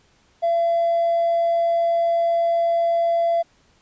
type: tone with hard clipping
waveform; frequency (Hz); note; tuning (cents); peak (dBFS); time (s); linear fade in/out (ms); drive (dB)
sine; 677; E5; +46; -17; 0.42-3.43; 20; 1
effects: pink hiss -59 dBFS RMS until 3.81 s + resampled to 16000 Hz